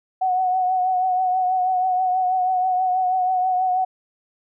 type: tone with vibrato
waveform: sine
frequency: 740 Hz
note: F#5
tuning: in tune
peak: -17 dBFS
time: 0.21-3.85 s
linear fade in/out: 10 ms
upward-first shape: triangle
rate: 6.2 Hz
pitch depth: 40 cents each way
effects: none